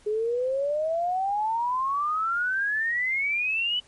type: exponential sweep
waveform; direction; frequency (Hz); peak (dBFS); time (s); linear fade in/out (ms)
sine; up; 415.3 to 3003; -23; 0.06-3.8; 10
effects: pink hiss -57 dBFS RMS until 3.87 s + MP3 48 kbps